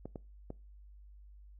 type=clicks; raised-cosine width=2 ms; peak=-28 dBFS; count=3; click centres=0.056 / 0.158 / 0.504 s; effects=noise-tail reverb RT60 0.3 s tail -23 dB re dry + added 50 Hz sine -52 dBFS peak until 1.59 s